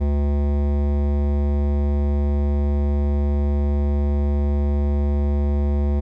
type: tone with hard clipping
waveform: sine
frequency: 71.9 Hz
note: D2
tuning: 36 cents flat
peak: -19 dBFS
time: 0-6.01 s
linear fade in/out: 20 ms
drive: 16 dB
effects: none